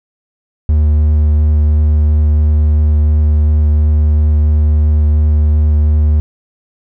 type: tone with vibrato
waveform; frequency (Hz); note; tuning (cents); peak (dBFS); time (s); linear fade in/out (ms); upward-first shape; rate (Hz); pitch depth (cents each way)
triangle; 75.6; D#2; -49; -5; 0.69-6.2; 0; sine; 2.9; 8
effects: none